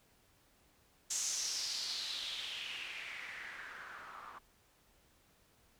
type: noise with low-pass filter sweep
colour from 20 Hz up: blue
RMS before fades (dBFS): -42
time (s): 1.1-4.39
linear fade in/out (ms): 10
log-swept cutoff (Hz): 7000 to 1100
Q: 4.2
effects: pink hiss -69 dBFS RMS until 5.79 s